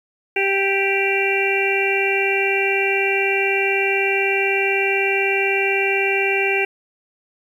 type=harmonic tone; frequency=392 Hz; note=G4; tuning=in tune; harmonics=1 / 2 / 4 / 5 / 6 / 7; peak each=-21 / -26 / -28 / -28 / -21 / -23 dBFS; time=0.36-6.65 s; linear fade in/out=5 ms; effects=8-bit